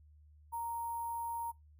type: tone with sample-and-hold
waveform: sine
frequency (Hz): 932.3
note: A#5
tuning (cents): 0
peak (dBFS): -36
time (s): 0.52-1.52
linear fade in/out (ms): 20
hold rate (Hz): 11025
effects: noise-tail reverb RT60 0.2 s tail -25 dB re dry + added 75 Hz sine -58 dBFS peak until 1.79 s